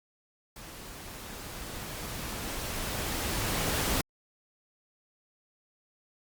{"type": "noise with level ramp", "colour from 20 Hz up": "pink", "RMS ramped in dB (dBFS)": [-46, -28], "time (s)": [0.56, 4.01], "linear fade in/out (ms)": 2, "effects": ["Opus 48 kbps"]}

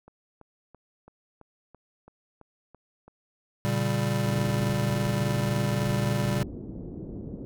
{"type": "click train", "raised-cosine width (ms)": 1, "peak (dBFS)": -35, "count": 10, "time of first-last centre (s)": [0.08, 3.08], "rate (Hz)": 3}
{"type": "chord", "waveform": "square", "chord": "G diminished", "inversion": "first", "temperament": "just", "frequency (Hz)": [117.6, 141.12, 196], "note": ["Bb2", "Db3", "G3"], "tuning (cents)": [16, 31, 0], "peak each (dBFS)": [-29, -30, -30], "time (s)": [3.65, 6.43], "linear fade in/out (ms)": 0}
{"type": "low-pass noise", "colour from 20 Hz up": "white", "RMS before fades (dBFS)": -38, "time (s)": [4.24, 7.45], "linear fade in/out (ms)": 0, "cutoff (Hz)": 360, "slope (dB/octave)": 24}
{"effects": []}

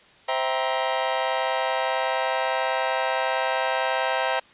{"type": "chord", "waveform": "sawtooth", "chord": "C dominant seventh", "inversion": "none", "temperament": "just", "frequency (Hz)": [523.3, 654.1, 784.9, 941.9], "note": ["C5", "E5", "G5", "Bb5"], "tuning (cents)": [0, -14, 2, 18], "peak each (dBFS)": -24, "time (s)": [0.28, 4.4], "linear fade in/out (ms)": 10, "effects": ["white hiss -53 dBFS RMS until 4.53 s", "resampled to 8000 Hz"]}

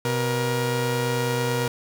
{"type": "tone pair together", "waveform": "sawtooth", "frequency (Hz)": [125.9, 474.6], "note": ["B2", "A#4"], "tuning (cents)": [34, 31], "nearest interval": "octave + major seventh", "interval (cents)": 2297, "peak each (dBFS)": -21, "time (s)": [0.05, 1.68], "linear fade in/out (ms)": 2, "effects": []}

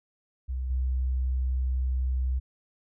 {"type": "tone with level steps", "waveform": "sine", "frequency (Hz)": 64, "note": "C2", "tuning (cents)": -38, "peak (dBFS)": [-28, -24], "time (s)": [0.48, 2.4], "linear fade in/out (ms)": 20, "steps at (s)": 0.7, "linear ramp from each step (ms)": 5, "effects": []}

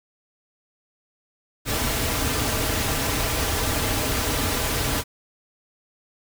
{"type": "noise with comb filter", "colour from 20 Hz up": "pink", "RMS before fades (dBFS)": -24, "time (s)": [1.65, 5.04], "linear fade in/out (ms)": 50, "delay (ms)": 5.5, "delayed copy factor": -0.55, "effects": []}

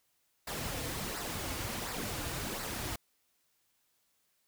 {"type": "noise with flanger", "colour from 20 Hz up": "pink", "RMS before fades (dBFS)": -38, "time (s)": [0.47, 2.96], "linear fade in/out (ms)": 5, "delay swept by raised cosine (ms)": [0.31, 5.31], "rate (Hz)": 1.4, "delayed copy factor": -0.55, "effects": ["white hiss -75 dBFS RMS until 4.47 s"]}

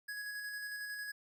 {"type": "tone with tremolo", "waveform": "square", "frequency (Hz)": 1670, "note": "G#6", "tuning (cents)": 9, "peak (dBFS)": -40, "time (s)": [0.08, 1.12], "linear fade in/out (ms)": 10, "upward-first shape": "square", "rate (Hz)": 11, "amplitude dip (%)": 25, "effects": []}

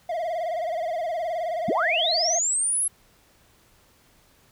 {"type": "tone with vibrato", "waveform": "triangle", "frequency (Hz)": 670, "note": "E5", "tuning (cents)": 28, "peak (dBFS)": -23, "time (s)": [0.09, 2.39], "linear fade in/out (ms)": 5, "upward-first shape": "sine", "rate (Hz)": 19, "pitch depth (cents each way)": 110}
{"type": "linear sweep", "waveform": "sine", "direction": "up", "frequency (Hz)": [133, 11130], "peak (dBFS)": -21, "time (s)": [1.68, 2.88], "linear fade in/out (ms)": 5}
{"effects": ["pink hiss -59 dBFS RMS until 4.51 s"]}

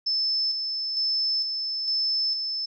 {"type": "tone with tremolo", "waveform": "sine", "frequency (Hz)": 5260, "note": "E8", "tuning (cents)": -5, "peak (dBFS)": -22, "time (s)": [0.06, 2.66], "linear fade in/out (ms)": 10, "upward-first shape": "square", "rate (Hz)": 1.1, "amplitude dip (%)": 40, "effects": []}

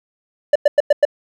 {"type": "tone bursts", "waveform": "triangle", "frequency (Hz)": 586, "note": "D5", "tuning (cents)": -4, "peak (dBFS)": -5, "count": 5, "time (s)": [0.53, 1.052], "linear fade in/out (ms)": 5, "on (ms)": 26, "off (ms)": 98, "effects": []}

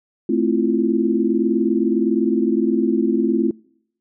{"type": "chord", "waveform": "sine", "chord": "F major seventh", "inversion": "first", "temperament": "equal", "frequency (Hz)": [220, 261.6, 329.6, 349.2], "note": ["A3", "C4", "E4", "F4"], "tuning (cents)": [0, 0, 0, 0], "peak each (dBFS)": -21, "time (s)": [0.29, 3.51], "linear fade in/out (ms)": 5, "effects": ["noise-tail reverb RT60 0.7 s tail -26 dB re dry"]}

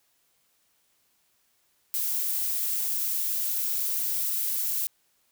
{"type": "noise", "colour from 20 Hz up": "violet", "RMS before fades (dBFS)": -28, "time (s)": [1.94, 4.87], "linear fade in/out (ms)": 0, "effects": ["white hiss -69 dBFS RMS until 5.31 s"]}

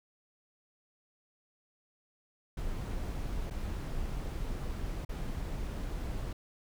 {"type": "noise with dropouts", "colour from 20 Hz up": "brown", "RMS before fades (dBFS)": -36, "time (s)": [2.57, 6.33], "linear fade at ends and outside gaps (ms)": 5, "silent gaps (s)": [[3.501, 3.507], [5.05, 5.091]], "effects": []}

